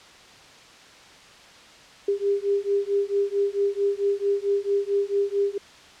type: beating tone pair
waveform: sine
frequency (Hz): 398.8 / 403.3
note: G4 / G4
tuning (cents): +30 / +49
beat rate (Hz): 4.5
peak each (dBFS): -24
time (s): 2.08-5.58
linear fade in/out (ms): 5
effects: white hiss -48 dBFS RMS until 6 s + low-pass 5000 Hz 12 dB/octave